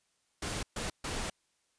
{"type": "noise bursts at uneven times", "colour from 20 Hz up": "pink", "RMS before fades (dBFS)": -36, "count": 3, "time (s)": [[0.42, 0.63], [0.76, 0.9], [1.04, 1.3]], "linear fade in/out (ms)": 5, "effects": ["white hiss -75 dBFS RMS until 1.78 s", "resampled to 22050 Hz"]}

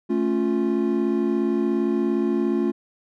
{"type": "chord", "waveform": "triangle", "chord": "A augmented", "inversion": "none", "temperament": "equal with one note detuned", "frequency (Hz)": [220, 277.2, 350.8], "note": ["A3", "C#4", "E#4"], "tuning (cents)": [0, 0, 8], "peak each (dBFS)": [-22, -23, -21], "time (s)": [0.09, 2.72], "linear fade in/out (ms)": 20, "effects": []}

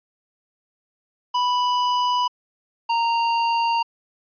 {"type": "tone pair in turn", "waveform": "square", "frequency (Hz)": [987.8, 927.1], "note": ["B5", "A#5"], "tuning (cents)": [0, -10], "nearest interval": "minor second", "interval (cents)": 110, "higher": "first", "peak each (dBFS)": -19, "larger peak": "neither", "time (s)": [[1.34, 2.28], [2.89, 3.83]], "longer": "neither", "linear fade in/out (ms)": 10, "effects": ["resampled to 11025 Hz"]}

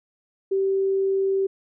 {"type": "tone", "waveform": "sine", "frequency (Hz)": 387.7, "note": "G4", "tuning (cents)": -19, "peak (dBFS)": -19, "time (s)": [0.51, 1.47], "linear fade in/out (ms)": 10, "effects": []}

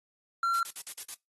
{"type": "tone", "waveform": "triangle", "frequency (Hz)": 1367, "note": "F6", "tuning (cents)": -37, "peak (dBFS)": -23, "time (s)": [0.43, 0.63], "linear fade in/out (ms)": 2}
{"type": "noise bursts", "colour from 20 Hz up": "blue", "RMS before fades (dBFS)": -38, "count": 6, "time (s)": [0.54, 1.142], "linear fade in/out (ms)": 2, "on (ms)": 57, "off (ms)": 52}
{"effects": ["noise-tail reverb RT60 0.2 s tail -25 dB re dry", "AAC 32 kbps"]}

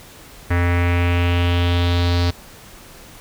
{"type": "tone with low-pass filter sweep", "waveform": "square", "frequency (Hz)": 87.31, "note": "F2", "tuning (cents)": 0, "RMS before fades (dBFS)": -17, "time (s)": [0.5, 2.31], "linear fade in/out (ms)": 10, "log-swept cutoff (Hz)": [1900, 4500], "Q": 3.4, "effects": ["pink hiss -42 dBFS RMS until 3.2 s"]}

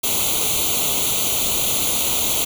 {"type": "noise with comb filter", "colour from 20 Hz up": "white", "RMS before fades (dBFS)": -20, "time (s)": [0.03, 2.45], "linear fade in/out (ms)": 10, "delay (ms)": 0.29, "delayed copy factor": 1, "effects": []}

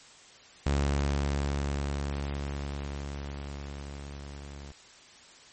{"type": "tone with level ramp", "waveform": "sawtooth", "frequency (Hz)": 70.6, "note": "C#2", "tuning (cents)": 32, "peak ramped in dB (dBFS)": [-20, -38], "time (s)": [0.66, 4.72], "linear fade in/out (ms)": 5, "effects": ["white hiss -53 dBFS RMS until 5.52 s", "MP3 32 kbps"]}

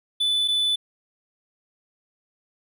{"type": "tone pair in turn", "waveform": "triangle", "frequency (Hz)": [3490, 3490], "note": ["A7", "A7"], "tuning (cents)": [-15, -15], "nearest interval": "unison", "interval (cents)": 0, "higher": "neither", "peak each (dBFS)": -18, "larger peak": "neither", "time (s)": [[0.2, 0.48], [0.48, 0.76]], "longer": "neither", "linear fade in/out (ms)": 10, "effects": []}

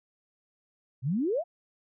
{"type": "exponential sweep", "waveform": "sine", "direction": "up", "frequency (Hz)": [116.54, 740], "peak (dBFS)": -25, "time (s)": [1.02, 1.44], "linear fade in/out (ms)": 50, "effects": []}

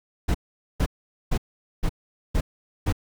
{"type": "noise bursts", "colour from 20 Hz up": "brown", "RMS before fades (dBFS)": -21, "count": 6, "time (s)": [0.28, 2.926], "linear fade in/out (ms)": 10, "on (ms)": 66, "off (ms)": 450, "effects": []}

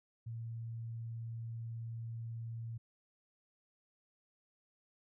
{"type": "tone", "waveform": "sine", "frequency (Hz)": 114.8, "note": "A#2", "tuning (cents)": -26, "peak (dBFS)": -40, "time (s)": [0.26, 2.78], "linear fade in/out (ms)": 10, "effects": []}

